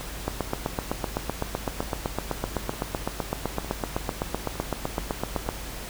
two click trains, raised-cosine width 1 ms, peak -11 / -23 dBFS, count 42 / 7, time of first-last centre 0.28-5.49 / 0.01-5.465 s, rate 7.87 / 1.1 Hz, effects added 50 Hz sine -38 dBFS peak until 5.89 s + pink hiss -38 dBFS RMS until 5.89 s

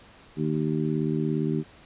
harmonic tone, 77.4 Hz, D#2, 9 cents flat, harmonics 2 / 3 / 4 / 5, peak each -27 / -29 / -30 / -31 dBFS, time 0.36-1.64 s, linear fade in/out 50 ms, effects pink hiss -52 dBFS RMS until 1.85 s + resampled to 8000 Hz

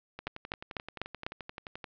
two click trains, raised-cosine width 0.3 ms, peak -24 / -16 dBFS, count 20 / 5, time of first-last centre 0.19-1.842 / 0.27-1.265 s, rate 11.5 / 4.02 Hz, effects low-pass 4000 Hz 12 dB/octave

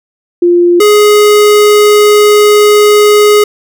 sine / square tone pair in turn, 349.2 / 417.7 Hz, F4 / G#4, 0 / +10 cents, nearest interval minor third, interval 310 cents, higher second, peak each -3 dBFS, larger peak neither, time 0.42-0.8 / 0.8-3.44 s, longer second, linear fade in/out 5 ms, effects none

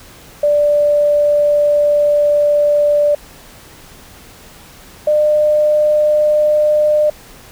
sine tone pair in turn, 587.3 / 602.1 Hz, D5 / D5, 0 / +43 cents, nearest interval unison, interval 43 cents, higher second, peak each -9 dBFS, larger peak neither, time 0.43-3.15 / 5.07-7.1 s, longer first, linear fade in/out 5 ms, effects pink hiss -40 dBFS RMS until 7.51 s

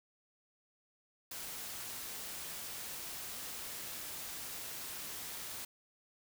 white noise, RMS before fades -44 dBFS, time 1.31-5.65 s, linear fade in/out 5 ms, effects none

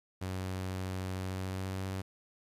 sawtooth tone with pitch glide, 93.4 to 95.25 Hz, F#2 to G2, +17 to -49 cents, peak -31 dBFS, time 0.21-2.02 s, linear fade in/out 10 ms, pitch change +34 cents, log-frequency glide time 1.19-1.83 s, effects resampled to 32000 Hz + 11-bit

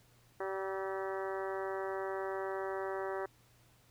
harmonic tone with a mistuned harmonic, 192.5 Hz, G3, 31 cents flat, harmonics 2 / 3 / 4 / 5 / 6 / 7 / 8 / 9 / 10, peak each -38 / -42 / -44 / -46 / -48 / -49 / -50 / -51 / -52 dBFS, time 0.4-3.26 s, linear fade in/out 5 ms, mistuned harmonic 7, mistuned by -43 cents, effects added 119 Hz sine -67 dBFS peak until 3.9 s + pink hiss -67 dBFS RMS until 3.9 s

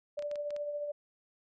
sine tone with tremolo, 586 Hz, D5, 4 cents flat, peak -32 dBFS, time 0.17-0.92 s, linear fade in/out 10 ms, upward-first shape triangle, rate 14 Hz, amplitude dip 45%
clicks, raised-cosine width 0.2 ms, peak -31 dBFS, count 6, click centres 0.192 / 0.224 / 0.314 / 0.357 / 0.506 / 0.564 s
effects none

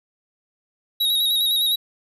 square tone with vibrato, 3812 Hz, A#7, 38 cents sharp, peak -18 dBFS, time 1-1.76 s, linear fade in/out 10 ms, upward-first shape square, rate 9.8 Hz, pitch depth 33 cents each way, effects none

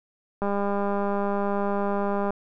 click train, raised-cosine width 1 ms, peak -14 dBFS, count 380, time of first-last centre 0.42-2.306 s, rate 201 Hz, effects none

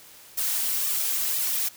blue noise with flanger, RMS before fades -26 dBFS, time 0.37-1.69 s, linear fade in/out 10 ms, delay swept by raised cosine 1.6 to 4.4 ms, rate 2 Hz, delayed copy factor +0.85, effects white hiss -49 dBFS RMS until 1.76 s

